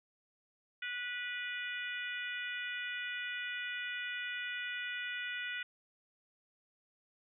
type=harmonic tone with a mistuned harmonic; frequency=490 Hz; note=B4; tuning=14 cents flat; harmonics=3 / 4 / 5 / 6 / 7; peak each=-41 / -42 / -44 / -46 / -50 dBFS; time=0.82-5.63 s; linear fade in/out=5 ms; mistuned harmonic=7; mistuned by=+20 cents; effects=none